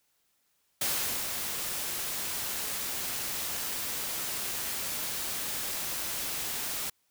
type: noise with ADSR envelope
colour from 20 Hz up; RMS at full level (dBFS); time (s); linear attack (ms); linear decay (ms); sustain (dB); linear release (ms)
white; -29; 0.81-6.9; 5; 460; -5; 6
effects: white hiss -73 dBFS RMS until 7.1 s